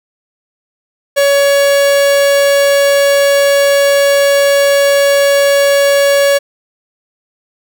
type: tone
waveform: 45% pulse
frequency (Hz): 562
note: C#5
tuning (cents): +24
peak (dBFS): -7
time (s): 1.16-6.39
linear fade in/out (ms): 20
effects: none